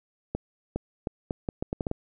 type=accelerating click train; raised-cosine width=2 ms; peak=-15 dBFS; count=10; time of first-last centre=0.35-1.914 s; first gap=410 ms; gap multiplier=0.76; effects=none